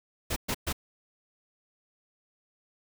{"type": "noise bursts", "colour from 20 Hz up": "pink", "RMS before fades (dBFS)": -30, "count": 3, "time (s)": [0.3, 0.729], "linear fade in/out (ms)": 10, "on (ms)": 63, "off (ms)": 120, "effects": []}